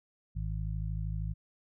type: harmonic tone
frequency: 52.9 Hz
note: G#1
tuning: 33 cents sharp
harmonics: 1 / 2 / 3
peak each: -34 / -37 / -39 dBFS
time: 0.35-1.34 s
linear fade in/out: 20 ms
effects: none